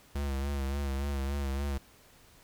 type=tone with vibrato; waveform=square; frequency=69.3 Hz; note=C#2; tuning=in tune; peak=-31 dBFS; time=0.15-1.78 s; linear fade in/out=5 ms; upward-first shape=sine; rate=3.5 Hz; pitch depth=51 cents each way; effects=pink hiss -59 dBFS RMS until 2.43 s